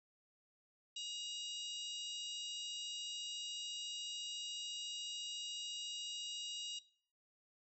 harmonic tone, 954 Hz, A#5, 40 cents sharp, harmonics 3 / 4 / 5 / 6 / 7 / 8, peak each -45 / -47 / -56 / -53 / -61 / -53 dBFS, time 0.96-6.79 s, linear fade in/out 5 ms, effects noise-tail reverb RT60 0.5 s tail -19 dB re dry

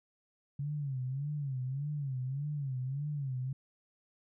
sine tone with vibrato, 137.8 Hz, C#3, 10 cents flat, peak -33 dBFS, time 0.59-3.53 s, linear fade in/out 5 ms, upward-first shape sine, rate 1.7 Hz, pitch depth 140 cents each way, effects none

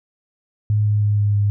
sine tone with pitch steps, 105.4 / 104.61 / 103.83 / 103.05 / 102.28 Hz, G#2 / G#2 / G#2 / G#2 / G#2, +26 / +13 / 0 / -13 / -26 cents, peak -14 dBFS, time 0.7-1.5 s, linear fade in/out 0 ms, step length 160 ms, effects none

